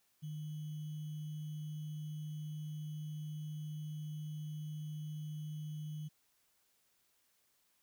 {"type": "tone with sample-and-hold", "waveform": "sine", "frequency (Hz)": 152.4, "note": "D#3", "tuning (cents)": -36, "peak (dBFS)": -40, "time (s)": [0.22, 6.09], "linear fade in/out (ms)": 20, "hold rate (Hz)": 3150, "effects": ["white hiss -75 dBFS RMS until 7.82 s"]}